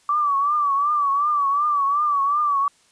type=tone with vibrato; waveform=sine; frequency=1154 Hz; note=D6; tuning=31 cents flat; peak=-17 dBFS; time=0.09-2.68 s; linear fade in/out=2 ms; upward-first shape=triangle; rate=2.7 Hz; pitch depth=94 cents each way; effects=white hiss -58 dBFS RMS until 2.91 s + resampled to 22050 Hz